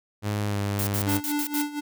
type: tone with pitch glide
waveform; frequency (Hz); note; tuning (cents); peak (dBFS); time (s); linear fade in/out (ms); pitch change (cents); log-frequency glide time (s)
sawtooth; 103.83 to 100.99; G#2 to G#2; 0 to -48; -21; 0.22-1.21; 50; -48; 0.46-0.57
type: noise bursts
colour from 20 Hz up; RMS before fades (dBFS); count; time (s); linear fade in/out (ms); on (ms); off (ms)
blue; -30; 6; 0.79-1.619; 0; 79; 71
type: tone with tremolo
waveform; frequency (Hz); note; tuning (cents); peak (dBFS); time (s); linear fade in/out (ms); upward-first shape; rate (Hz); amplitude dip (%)
square; 293.7; D4; 0; -24; 1.06-1.81; 20; sine; 4.2; 80
effects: none